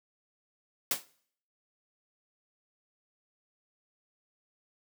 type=noise with exponential decay; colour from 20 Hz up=white; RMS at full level=-25 dBFS; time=0.91-1.05 s; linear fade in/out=2 ms; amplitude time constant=30 ms; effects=noise-tail reverb RT60 0.6 s tail -21 dB re dry + high-pass 150 Hz 12 dB/octave